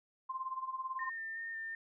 sine tone with tremolo, 1046.5 Hz, C6, in tune, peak -34 dBFS, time 0.29-1.1 s, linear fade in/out 10 ms, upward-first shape sine, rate 18 Hz, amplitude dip 75%
sine tone with vibrato, 1813 Hz, A#6, 49 cents flat, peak -39 dBFS, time 0.99-1.75 s, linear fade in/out 2 ms, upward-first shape square, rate 2.7 Hz, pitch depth 12 cents each way
effects none

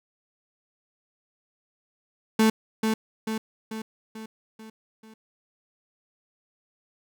35% pulse tone with echo, 220 Hz, A3, in tune, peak -15 dBFS, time 2.39-2.5 s, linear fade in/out 5 ms, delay 440 ms, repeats 6, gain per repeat -5 dB, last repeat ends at 5.14 s, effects none

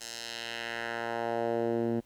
10% pulse tone with band-pass filter sweep, 116.54 Hz, A#2, in tune, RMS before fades -33 dBFS, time 0-2.01 s, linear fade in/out 20 ms, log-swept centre 6800 to 240 Hz, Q 1.3, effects pink hiss -65 dBFS RMS until 2.05 s

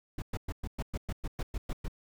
brown noise bursts, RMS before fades -33 dBFS, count 12, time 0.18-1.882 s, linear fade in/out 5 ms, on 41 ms, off 110 ms, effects none

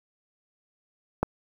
click, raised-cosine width 1 ms, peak -9 dBFS, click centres 1.23 s, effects 7-bit

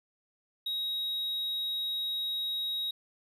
triangle tone, 3800 Hz, A#7, 33 cents sharp, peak -29 dBFS, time 0.66-2.91 s, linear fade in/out 5 ms, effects none

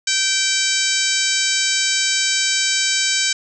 harmonic tone, 775 Hz, G5, 20 cents flat, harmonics 2 / 3 / 4 / 5 / 6 / 7 / 8 / 9 / 10, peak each -25 / -25 / -25 / -25 / -25 / -25 / -25 / -25 / -25 dBFS, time 0.07-3.33 s, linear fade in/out 5 ms, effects none

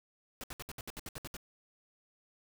pink noise bursts, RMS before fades -43 dBFS, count 11, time 0.41-1.367 s, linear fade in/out 0 ms, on 27 ms, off 66 ms, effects none

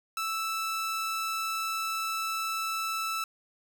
sawtooth tone, 1318.5 Hz, E6, in tune, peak -26 dBFS, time 0.17-3.24 s, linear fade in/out 2 ms, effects none

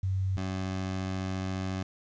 sine / 20% pulse tone pair in turn, 95 / 94.34 Hz, F#2 / F#2, +46 / +34 cents, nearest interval unison, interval 12 cents, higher first, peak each -26 dBFS, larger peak neither, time 0.03-0.37 / 0.37-1.83 s, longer second, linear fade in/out 5 ms, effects resampled to 16000 Hz + 10-bit

